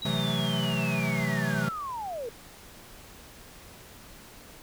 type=linear sweep; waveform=sine; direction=down; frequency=3900 to 439.6 Hz; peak=-32 dBFS; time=0.02-2.29 s; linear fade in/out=2 ms
type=chord; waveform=square; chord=F# half-diminished seventh; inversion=second; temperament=equal with one note detuned; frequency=130.44 / 164.81 / 185 / 220 Hz; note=C3 / E3 / F#3 / A3; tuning=-5 / 0 / 0 / 0 cents; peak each=-33 / -32 / -33 / -34 dBFS; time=0.05-1.69 s; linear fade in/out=5 ms
effects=pink hiss -49 dBFS RMS until 4.62 s